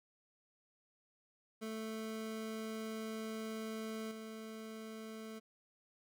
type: tone with level steps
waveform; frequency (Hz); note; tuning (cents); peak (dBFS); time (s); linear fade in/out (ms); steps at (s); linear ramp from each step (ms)
25% pulse; 220.4; A3; +3; -37 / -42; 1.61-5.4; 20; 4.11; 5
effects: none